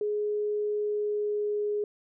sine tone with pitch glide, 418.3 to 415.9 Hz, G#4 to G#4, +12 to +2 cents, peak -26 dBFS, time 0.01-1.84 s, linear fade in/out 2 ms, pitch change -10 cents, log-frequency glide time 0.78-1.73 s, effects none

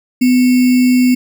sine tone with sample-and-hold, 251.1 Hz, B3, 29 cents sharp, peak -7 dBFS, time 0.21-1.15 s, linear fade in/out 10 ms, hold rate 2450 Hz, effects none

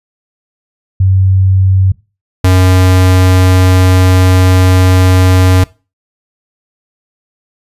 sine / square tone pair in turn, 95 / 92.4 Hz, F#2 / F#2, +46 / -2 cents, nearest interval unison, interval 48 cents, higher first, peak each -5 dBFS, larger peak neither, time 1-1.92 / 2.44-5.64 s, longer second, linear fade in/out 5 ms, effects noise-tail reverb RT60 0.3 s tail -21 dB re dry + resampled to 32000 Hz

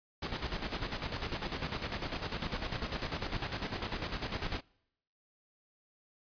pink noise with tremolo, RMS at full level -35 dBFS, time 0.22-4.61 s, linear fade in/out 10 ms, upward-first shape square, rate 10 Hz, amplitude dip 60%, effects noise-tail reverb RT60 0.8 s tail -26 dB re dry + resampled to 11025 Hz

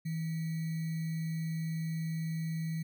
sine tone with sample-and-hold, 161.9 Hz, E3, 31 cents flat, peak -32 dBFS, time 0.05-2.83 s, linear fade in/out 10 ms, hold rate 2100 Hz, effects none

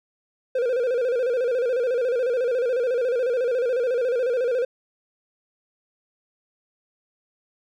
triangle tone with vibrato, 493.9 Hz, B4, in tune, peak -18 dBFS, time 0.55-4.65 s, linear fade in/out 5 ms, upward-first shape square, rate 14 Hz, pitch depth 80 cents each way, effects none

